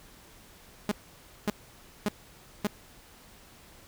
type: tone bursts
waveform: sawtooth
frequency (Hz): 207.7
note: G#3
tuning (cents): 0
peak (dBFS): -21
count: 4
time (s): 0.89-2.67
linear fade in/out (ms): 0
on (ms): 25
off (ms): 560
effects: pink hiss -54 dBFS RMS until 3.87 s